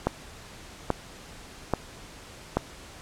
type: click train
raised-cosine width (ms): 1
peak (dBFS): -8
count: 4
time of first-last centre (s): 0.07-2.57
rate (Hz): 1.2
effects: pink hiss -46 dBFS RMS until 3.01 s + low-pass 9000 Hz 12 dB/octave